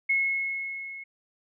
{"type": "tone with level ramp", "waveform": "sine", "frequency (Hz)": 2177, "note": "C#7", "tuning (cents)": -32, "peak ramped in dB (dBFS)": [-20, -38], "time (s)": [0.09, 1.04], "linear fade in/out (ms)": 10, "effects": []}